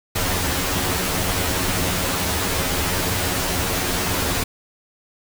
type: noise with comb filter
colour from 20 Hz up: pink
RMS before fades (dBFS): -22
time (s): 0.15-4.44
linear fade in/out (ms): 10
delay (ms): 11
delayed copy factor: +0.9
effects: none